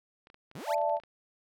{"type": "clicks", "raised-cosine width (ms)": 0.3, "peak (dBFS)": -38, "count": 12, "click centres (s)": [0.271, 0.301, 0.344, 0.514, 0.564, 0.608, 0.782, 0.816, 0.896, 0.969, 1, 1.036]}
{"type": "exponential sweep", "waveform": "sawtooth", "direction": "up", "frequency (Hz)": [113.3, 2637], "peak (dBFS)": -36, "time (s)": [0.55, 0.75], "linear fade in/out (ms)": 5}
{"type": "chord", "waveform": "sine", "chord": "D suspended second", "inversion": "none", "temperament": "equal with one note detuned", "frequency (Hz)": [587.3, 670.4, 880], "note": ["D5", "E5", "A5"], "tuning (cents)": [0, 29, 0], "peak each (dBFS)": -30, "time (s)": [0.66, 1], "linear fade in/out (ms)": 50}
{"effects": []}